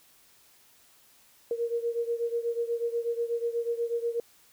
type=beating tone pair; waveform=sine; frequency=466.2 / 474.4 Hz; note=A#4 / A#4; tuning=0 / +30 cents; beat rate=8.2 Hz; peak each=-29 / -32 dBFS; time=1.51-4.2 s; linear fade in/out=2 ms; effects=white hiss -60 dBFS RMS until 4.52 s